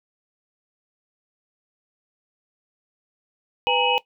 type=tone cluster; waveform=sine; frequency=496.1 / 816 / 924 / 2538 / 2932 Hz; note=B4 / G#5 / A#5 / D#7 / F#7; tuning=+8 / -31 / -16 / +34 / -16 cents; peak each=-24 dBFS; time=3.67-3.98 s; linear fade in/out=0 ms; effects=noise-tail reverb RT60 0.1 s tail -17 dB re dry